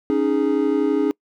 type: chord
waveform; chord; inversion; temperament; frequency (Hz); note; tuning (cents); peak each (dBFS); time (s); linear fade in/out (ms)
triangle; C# suspended second; none; equal with one note detuned; 277.2 / 309.2 / 415.3; C#4 / D#4 / G#4; 0 / -11 / 0; -19; 0.1-1.11; 0
effects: noise-tail reverb RT60 0.1 s tail -26 dB re dry